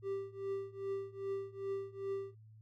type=tone with tremolo; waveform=triangle; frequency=392 Hz; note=G4; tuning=in tune; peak=-32 dBFS; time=0.02-2.35 s; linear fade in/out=50 ms; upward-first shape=triangle; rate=2.5 Hz; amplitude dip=95%; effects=added 109 Hz sine -55 dBFS peak until 2.61 s